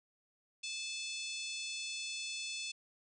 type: harmonic tone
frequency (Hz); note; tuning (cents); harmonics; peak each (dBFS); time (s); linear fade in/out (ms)
870; A5; -20; 3 / 4 / 5 / 6 / 7 / 8 / 9 / 10; -43 / -45 / -47 / -49 / -50 / -51 / -52 / -53; 0.63-2.72; 10
effects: none